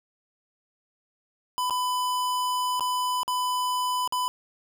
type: tone with dropouts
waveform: square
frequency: 1000 Hz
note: B5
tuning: 21 cents sharp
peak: -25 dBFS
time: 1.58-4.28 s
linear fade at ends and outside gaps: 0 ms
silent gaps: 1.698-1.707 / 2.796-2.807 / 3.232-3.279 / 4.076-4.124 s
effects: none